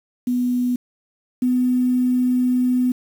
sine tone pair in turn, 246.9 / 250.5 Hz, B3 / B3, 0 / +25 cents, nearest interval unison, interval 25 cents, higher second, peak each -17 / -15 dBFS, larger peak second, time 0.27-0.76 / 1.42-2.92 s, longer second, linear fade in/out 5 ms, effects 7-bit

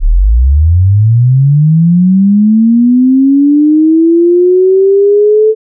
sine linear sweep, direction up, 31.9 to 440 Hz, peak -3 dBFS, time 0-5.55 s, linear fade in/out 50 ms, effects none

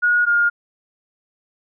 sine tone pair in turn, 1446 / 1417.1 Hz, F#6 / F6, -40 / +25 cents, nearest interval unison, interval 35 cents, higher first, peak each -13 dBFS, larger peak neither, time 0.02-0.26 / 0.26-0.5 s, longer neither, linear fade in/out 20 ms, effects none

